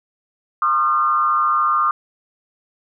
sine tone with frequency modulation, 1215 Hz, D#6, 42 cents flat, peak -14 dBFS, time 0.62-1.91 s, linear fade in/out 2 ms, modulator 142 Hz, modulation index 0.83, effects none

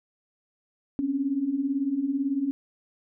sine beating tone pair, 261.6 / 279.6 Hz, C4 / C#4, 0 / +15 cents, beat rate 18 Hz, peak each -30 / -25 dBFS, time 0.99-2.51 s, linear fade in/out 0 ms, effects none

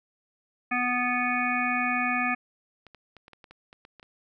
harmonic tone, 246.9 Hz, B3, in tune, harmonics 1 / 3 / 5 / 7 / 9 / 10, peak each -31 / -31 / -31 / -31 / -31 / -31 dBFS, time 0.71-2.35 s, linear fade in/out 10 ms
clicks, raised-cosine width 0.3 ms, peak -32 dBFS, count 11, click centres 2.867 / 2.947 / 3.167 / 3.281 / 3.333 / 3.442 / 3.51 / 3.729 / 3.851 / 3.997 / 4.029 s
effects none

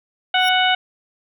15% pulse tone with exponential growth, 5588 Hz, F8, in tune, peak -20 dBFS, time 0.34-0.49 s, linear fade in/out 5 ms, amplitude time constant 32 ms
harmonic tone, 740 Hz, F#5, in tune, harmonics 1 / 2 / 3 / 4 / 5, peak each -18 / -20 / -23 / -20 / -25 dBFS, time 0.34-0.75 s, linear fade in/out 5 ms
effects none

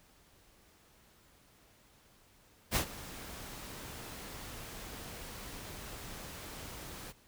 pink noise with ADSR envelope, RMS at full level -28 dBFS, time 2.71-7.13 s, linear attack 49 ms, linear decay 89 ms, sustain -18 dB, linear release 30 ms, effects pink hiss -64 dBFS RMS until 7.27 s

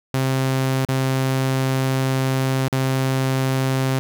sawtooth tone with dropouts, 132.3 Hz, C3, 20 cents sharp, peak -14 dBFS, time 0.14-3.99 s, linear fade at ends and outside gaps 0 ms, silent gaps 0.851-0.887 / 2.682-2.727 s, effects none

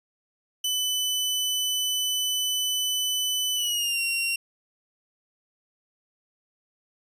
sawtooth tone with pitch glide, 3000 to 2751 Hz, F#7 to F7, +23 to -27 cents, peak -21 dBFS, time 0.64-4.36 s, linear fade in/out 5 ms, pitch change -150 cents, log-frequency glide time 3.55-4 s, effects resampled to 32000 Hz

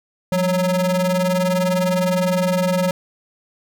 square ring-modulated tone, 186.4 Hz, F#3, 13 cents sharp, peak -14 dBFS, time 0.32-2.91 s, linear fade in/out 2 ms, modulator 363 Hz, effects none

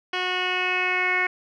10% pulse tone with low-pass filter sweep, 365.3 Hz, F#4, 22 cents flat, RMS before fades -24 dBFS, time 0.13-1.27 s, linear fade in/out 5 ms, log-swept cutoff 3300 to 2100 Hz, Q 5.9, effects none

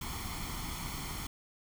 pink noise with comb filter, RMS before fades -39 dBFS, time 0.01-1.27 s, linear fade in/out 5 ms, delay 0.92 ms, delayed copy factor +0.7, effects none

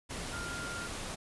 sine tone in noise, 1400 Hz, F6, 4 cents sharp, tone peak -40 dBFS, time 0.32-0.88 s, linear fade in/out 20 ms, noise pink, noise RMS -40 dBFS, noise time 0.09-1.16 s, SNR -3 dB, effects resampled to 24000 Hz

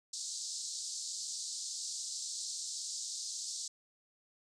white band-pass noise, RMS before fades -41 dBFS, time 0.13-3.68 s, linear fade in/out 5 ms, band 4100 to 8200 Hz, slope 48 dB/octave, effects resampled to 22050 Hz

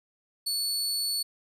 sawtooth tone, 4435 Hz, C#8, in tune, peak -24 dBFS, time 0.46-1.23 s, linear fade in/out 10 ms, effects resampled to 32000 Hz

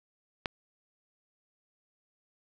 click, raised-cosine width 0.3 ms, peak -14 dBFS, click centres 0.458 s, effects none

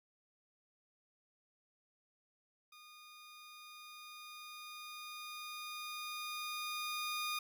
15% pulse tone with level ramp, 1223 Hz, D#6, 30 cents flat, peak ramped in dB -50 to -30 dBFS, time 2.72-7.39 s, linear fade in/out 5 ms, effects none

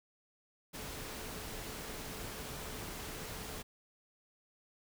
sine tone in noise, 433.5 Hz, A4, 26 cents flat, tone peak -54 dBFS, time 0.73-3.63 s, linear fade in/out 20 ms, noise pink, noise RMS -44 dBFS, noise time 0.73-3.63 s, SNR -13 dB, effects none

